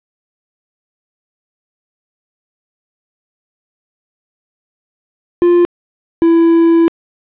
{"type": "tone pair in turn", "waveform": "triangle", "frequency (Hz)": [349.2, 333], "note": ["F4", "E4"], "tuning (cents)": [0, 18], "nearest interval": "minor second", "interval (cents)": 82, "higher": "first", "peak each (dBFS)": -4, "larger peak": "neither", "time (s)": [[5.42, 5.65], [6.22, 6.88]], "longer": "second", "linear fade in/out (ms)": 0, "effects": ["resampled to 8000 Hz", "7-bit"]}